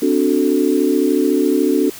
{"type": "chord", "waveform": "sine", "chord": "D dominant seventh", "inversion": "third", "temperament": "equal with one note detuned", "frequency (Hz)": [259.8, 293.7, 370, 440], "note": ["C4", "D4", "F#4", "A4"], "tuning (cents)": [-12, 0, 0, 0], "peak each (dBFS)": [-19, -16, -18, -20], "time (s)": [0.02, 1.9], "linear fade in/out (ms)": 5, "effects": ["white hiss -35 dBFS RMS until 1.99 s"]}